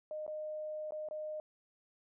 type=tone with dropouts; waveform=sine; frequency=614 Hz; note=D#5; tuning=23 cents flat; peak=-38 dBFS; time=0.11-1.4 s; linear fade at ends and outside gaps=1 ms; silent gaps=0.265-0.278 / 0.908-0.921 / 1.087-1.11 s; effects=none